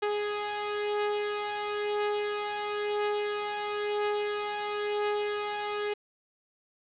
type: beating tone pair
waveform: sawtooth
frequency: 415.3 / 416.29 Hz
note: G#4 / G#4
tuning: 0 / +4 cents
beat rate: 0.99 Hz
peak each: -26 / -31 dBFS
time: 0.02-5.94 s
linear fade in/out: 10 ms
effects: resampled to 8000 Hz + 8-bit